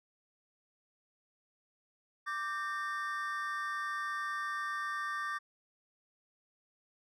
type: chord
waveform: triangle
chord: G minor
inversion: second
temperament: equal with one note detuned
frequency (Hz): 1174.7 / 1568 / 1827.3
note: D6 / G6 / Bb6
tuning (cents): 0 / 0 / -35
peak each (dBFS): -35 / -40 / -38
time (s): 2.26-5.39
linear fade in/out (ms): 20
effects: none